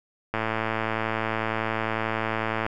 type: click train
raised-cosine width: 0.5 ms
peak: -11 dBFS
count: 259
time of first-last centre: 0.34-2.664 s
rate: 111 Hz
effects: none